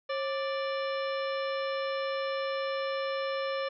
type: harmonic tone with a mistuned harmonic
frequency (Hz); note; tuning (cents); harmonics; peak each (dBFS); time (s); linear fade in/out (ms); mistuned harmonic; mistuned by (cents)
587.3; D5; 0; 1 / 2 / 3 / 4 / 5 / 6 / 7 / 9; -31 / -37 / -41 / -43 / -45 / -47 / -48 / -50; 0.09-3.69; 10; 1; -140
effects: none